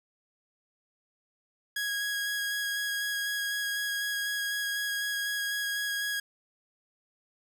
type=tone with vibrato; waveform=sawtooth; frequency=1653 Hz; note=G#6; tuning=9 cents flat; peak=-26 dBFS; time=1.76-6.2 s; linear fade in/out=5 ms; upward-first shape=square; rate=4 Hz; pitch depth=9 cents each way; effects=none